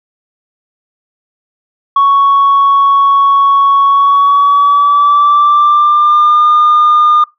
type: tone with pitch glide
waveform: sine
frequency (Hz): 1112 to 1212.6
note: C#6 to D#6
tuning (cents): +5 to -45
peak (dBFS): -3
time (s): 1.96-7.24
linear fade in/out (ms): 5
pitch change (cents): +150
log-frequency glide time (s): 3.87-6.48
effects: noise-tail reverb RT60 0.2 s tail -22 dB re dry + tanh soft clip ceiling -2 dBFS